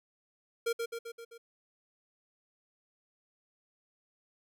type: tone with echo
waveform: square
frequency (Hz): 464.1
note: A#4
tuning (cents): -8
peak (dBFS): -29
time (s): 0.66-0.73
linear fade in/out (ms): 10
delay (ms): 130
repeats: 5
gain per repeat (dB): -4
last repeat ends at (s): 1.38
effects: none